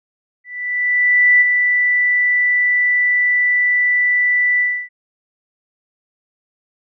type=tone with ADSR envelope; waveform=sine; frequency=1975.5 Hz; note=B6; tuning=in tune; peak=-7 dBFS; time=0.44-4.89 s; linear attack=970 ms; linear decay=21 ms; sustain=-5 dB; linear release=290 ms; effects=none